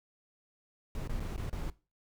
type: noise with dropouts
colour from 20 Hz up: brown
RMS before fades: -36 dBFS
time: 0.95-1.7 s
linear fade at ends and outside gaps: 1 ms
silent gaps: 1.075-1.095 / 1.197-1.203 / 1.363-1.377 / 1.498-1.528 s
effects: noise-tail reverb RT60 0.3 s tail -19 dB re dry